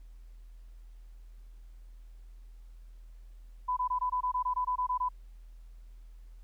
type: tone bursts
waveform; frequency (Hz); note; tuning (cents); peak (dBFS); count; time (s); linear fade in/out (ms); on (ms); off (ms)
sine; 1000; B5; +21; -27; 13; 3.68-5.089; 10; 89; 21
effects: added 41 Hz sine -47 dBFS peak until 6.43 s + pink hiss -72 dBFS RMS until 6.43 s